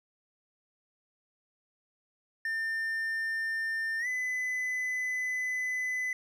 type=tone with pitch glide; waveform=triangle; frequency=1800 to 2009 Hz; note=A6 to B6; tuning=+39 to +29 cents; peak=-28 dBFS; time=2.45-6.13 s; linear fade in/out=2 ms; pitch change=+190 cents; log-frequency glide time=3.99-4.07 s; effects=none